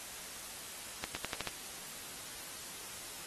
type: accelerating click train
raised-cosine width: 0.2 ms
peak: -17 dBFS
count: 6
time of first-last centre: 1.04-1.473 s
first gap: 110 ms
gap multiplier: 0.88
effects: white hiss -46 dBFS RMS until 3.26 s + AAC 32 kbps